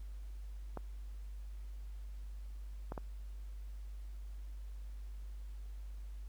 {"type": "clicks", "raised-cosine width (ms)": 1, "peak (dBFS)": -27, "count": 3, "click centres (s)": [0.773, 2.921, 2.978], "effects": ["added 50 Hz sine -43 dBFS peak until 6.28 s", "pink hiss -68 dBFS RMS until 6.28 s"]}